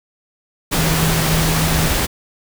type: tone in noise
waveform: sine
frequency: 160.2 Hz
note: E3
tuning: 49 cents flat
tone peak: -17 dBFS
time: 0.76-1.89 s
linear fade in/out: 20 ms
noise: pink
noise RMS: -18 dBFS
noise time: 0.71-2.07 s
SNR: -2 dB
effects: none